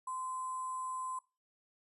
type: tone with sample-and-hold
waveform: sine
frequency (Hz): 1033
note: C6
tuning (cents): -22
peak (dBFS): -37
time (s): 0.07-1.19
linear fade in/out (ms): 5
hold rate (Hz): 8820
effects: noise-tail reverb RT60 0.3 s tail -20 dB re dry + resampled to 32000 Hz